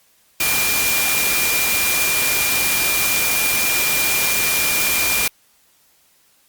sine tone in noise, 2400 Hz, D7, 37 cents sharp, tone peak -21 dBFS, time 0.4-5.28 s, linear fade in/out 5 ms, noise white, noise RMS -19 dBFS, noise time 0.4-5.28 s, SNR -5 dB, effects white hiss -57 dBFS RMS until 6.48 s + Opus 48 kbps

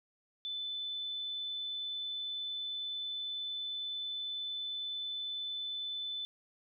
sine tone, 3511 Hz, A7, 4 cents flat, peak -36 dBFS, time 0.45-6.25 s, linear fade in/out 0 ms, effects none

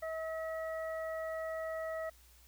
harmonic tone, 643 Hz, E5, 43 cents flat, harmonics 1 / 2 / 3, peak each -37 / -46 / -46 dBFS, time 0.02-2.1 s, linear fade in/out 10 ms, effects added 60 Hz sine -61 dBFS peak until 2.47 s + white hiss -64 dBFS RMS until 2.47 s

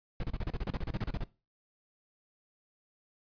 brown noise bursts, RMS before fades -33 dBFS, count 16, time 0.2-1.24 s, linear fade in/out 2 ms, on 35 ms, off 32 ms, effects noise-tail reverb RT60 0.3 s tail -19 dB re dry + resampled to 11025 Hz

